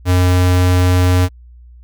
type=tone; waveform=square; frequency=90.4 Hz; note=F#2; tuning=40 cents flat; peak=-10 dBFS; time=0.05-1.29 s; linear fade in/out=50 ms; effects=added 60 Hz sine -37 dBFS peak until 1.83 s